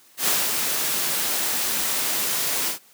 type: noise with ADSR envelope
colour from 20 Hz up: white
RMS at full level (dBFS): -20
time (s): 0.17-2.79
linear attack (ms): 100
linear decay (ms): 210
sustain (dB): -4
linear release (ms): 110
effects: white hiss -54 dBFS RMS until 2.93 s + high-pass 150 Hz 12 dB/octave